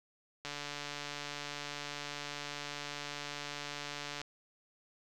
click train, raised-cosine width 0.2 ms, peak -23 dBFS, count 547, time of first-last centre 0.45-4.216 s, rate 145 Hz, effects none

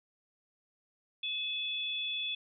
sine tone pair together, 2577 / 3444 Hz, E7 / A7, -40 / -38 cents, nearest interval perfect fourth, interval 502 cents, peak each -38 / -34 dBFS, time 1.23-2.35 s, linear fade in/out 5 ms, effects none

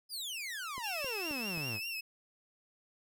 sawtooth exponential sweep, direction down, 5100 to 95.1 Hz, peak -35 dBFS, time 0.09-1.8 s, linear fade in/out 50 ms
click train, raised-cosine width 2 ms, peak -34 dBFS, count 4, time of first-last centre 0.78-1.576 s, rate 3.77 Hz
30% pulse tone with vibrato, 2672 Hz, E7, 23 cents sharp, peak -34 dBFS, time 0.83-2.01 s, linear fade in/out 10 ms, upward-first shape triangle, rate 5 Hz, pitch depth 84 cents each way
effects none

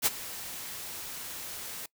white noise with ADSR envelope, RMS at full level -23 dBFS, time 0.02-1.86 s, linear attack 41 ms, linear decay 30 ms, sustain -17 dB, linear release 4 ms, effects noise-tail reverb RT60 0.1 s tail -23 dB re dry

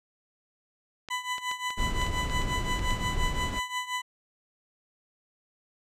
clicks, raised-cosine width 0.2 ms, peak -22 dBFS, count 10, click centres 1.087 / 1.382 / 1.514 / 1.705 / 2.016 / 2.066 / 2.298 / 2.419 / 2.793 / 2.907 s
20% pulse tone with tremolo, 998 Hz, B5, 18 cents sharp, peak -22 dBFS, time 1.1-4.02 s, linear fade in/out 10 ms, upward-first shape triangle, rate 5.7 Hz, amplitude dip 85%
brown noise, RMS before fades -30 dBFS, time 1.77-3.6 s, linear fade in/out 20 ms
effects low-pass 9000 Hz 12 dB/octave

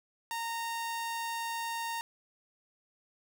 sawtooth tone, 923 Hz, A#5, 17 cents flat, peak -30 dBFS, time 0.31-2.01 s, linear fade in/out 0 ms, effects none

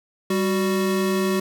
square tone pair together, 196 / 371.5 Hz, G3 / F#4, 0 / +7 cents, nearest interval major seventh, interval 1107 cents, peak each -23 dBFS, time 0.3-1.4 s, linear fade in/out 5 ms, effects none

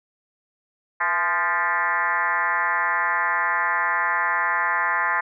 sine tone with frequency modulation, 1400 Hz, F6, 4 cents sharp, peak -19 dBFS, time 1-5.21 s, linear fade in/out 10 ms, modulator 182 Hz, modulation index 3.1, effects none

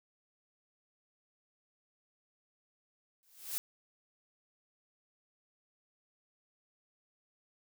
blue noise with exponential growth, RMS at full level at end -33 dBFS, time 3.23-3.58 s, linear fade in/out 0 ms, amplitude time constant 74 ms, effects none

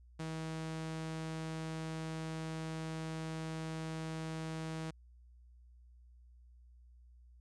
sawtooth tone, 160 Hz, D#3, 49 cents sharp, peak -35 dBFS, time 0.19-4.91 s, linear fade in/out 10 ms, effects added 60 Hz sine -57 dBFS peak until 7.4 s + resampled to 22050 Hz

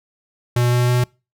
square tone with pitch steps, 121.7 / 122.55 / 123.4 Hz, B2 / B2 / B2, -25 / -13 / -1 cents, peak -15 dBFS, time 0.56-1.04 s, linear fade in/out 5 ms, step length 160 ms, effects noise-tail reverb RT60 0.3 s tail -26 dB re dry

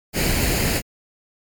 pink noise with comb filter, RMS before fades -20 dBFS, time 0.13-0.82 s, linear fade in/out 50 ms, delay 0.43 ms, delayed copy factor +0.55, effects MP3 96 kbps

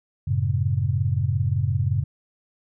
sine chord, F# minor, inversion none, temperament equal with one note detuned, 92.5 / 110 / 135.5 Hz, F#2 / A2 / C#3, 0 / 0 / -39 cents, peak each -24 dBFS, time 0.27-2.04 s, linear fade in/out 10 ms, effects none

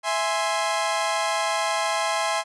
sawtooth chord, E augmented, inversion none, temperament equal, 659.3 / 830.6 / 1046.5 Hz, E5 / G#5 / B#5, 0 / 0 / 0 cents, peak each -23 dBFS, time 0.03-2.44 s, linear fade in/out 50 ms, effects resampled to 24000 Hz

